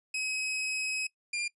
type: tone pair in turn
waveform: sawtooth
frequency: 2546 / 2397 Hz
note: D#7 / D7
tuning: +39 / +35 cents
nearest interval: minor second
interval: 104 cents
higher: first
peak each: -27 dBFS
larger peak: neither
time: 0.14-1.07 / 1.33-1.48 s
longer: first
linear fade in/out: 5 ms
effects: noise-tail reverb RT60 0.1 s tail -21 dB re dry + resampled to 24000 Hz